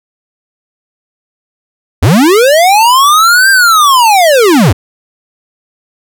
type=linear two-way sweep; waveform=square; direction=up then down; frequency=69.3 to 1600 to 69.3 Hz; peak=-4 dBFS; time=2.02-4.73 s; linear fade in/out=10 ms; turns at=3.5 s; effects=none